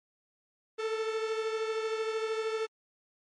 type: beating tone pair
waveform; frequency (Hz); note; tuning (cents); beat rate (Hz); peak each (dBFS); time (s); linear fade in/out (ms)
45% pulse; 440 / 453; A4 / A#4; 0 / -50; 13; -31 / -38; 0.78-2.67; 20
effects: low-pass 5000 Hz 12 dB/octave + MP3 48 kbps